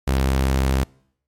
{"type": "tone", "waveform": "sawtooth", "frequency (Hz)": 66.4, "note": "C2", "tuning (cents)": 26, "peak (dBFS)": -13, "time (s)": [0.07, 0.84], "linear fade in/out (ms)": 10, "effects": ["noise-tail reverb RT60 0.7 s tail -26 dB re dry", "MP3 64 kbps"]}